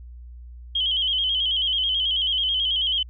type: tone with vibrato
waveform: sine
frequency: 3136 Hz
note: G7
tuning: in tune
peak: -20 dBFS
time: 0.75-3.03 s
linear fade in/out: 5 ms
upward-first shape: square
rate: 9.2 Hz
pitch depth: 58 cents each way
effects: added 60 Hz sine -38 dBFS peak until 3.09 s